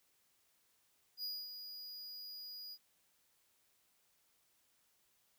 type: tone with ADSR envelope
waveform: square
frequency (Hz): 4901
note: D#8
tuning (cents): -27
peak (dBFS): -39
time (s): 1.17-2.78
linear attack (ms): 66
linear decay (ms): 240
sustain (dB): -8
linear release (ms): 54
effects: white hiss -75 dBFS RMS until 5.38 s